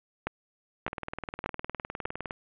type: two click trains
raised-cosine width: 0.5 ms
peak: -14 / -19 dBFS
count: 4 / 29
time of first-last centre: 0.27-2.056 / 0.88-2.309 s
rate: 1.68 / 19.6 Hz
effects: resampled to 8000 Hz + 7-bit